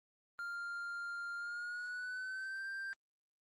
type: tone with pitch glide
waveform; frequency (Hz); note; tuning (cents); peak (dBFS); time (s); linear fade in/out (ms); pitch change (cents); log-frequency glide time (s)
triangle; 1396.9 to 1577.1; F6 to G6; 0 to +10; -38; 0.39-2.93; 0; +210; 1.37-2.66
effects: Opus 24 kbps